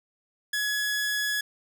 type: tone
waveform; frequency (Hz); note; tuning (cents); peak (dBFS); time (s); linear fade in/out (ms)
sawtooth; 1688; G#6; +28; -22; 0.53-1.41; 5
effects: none